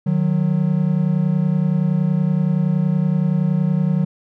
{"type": "tone pair together", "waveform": "triangle", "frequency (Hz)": [153.3, 183.96], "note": ["D#3", "F#3"], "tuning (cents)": [-25, -10], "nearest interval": "minor third", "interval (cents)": 315, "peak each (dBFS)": -16, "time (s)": [0.06, 4.05], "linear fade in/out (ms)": 10, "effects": []}